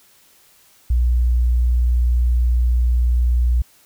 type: tone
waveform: sine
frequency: 60.4 Hz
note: B1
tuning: 38 cents flat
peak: -13 dBFS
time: 0.9-3.62 s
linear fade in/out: 5 ms
effects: white hiss -53 dBFS RMS until 3.85 s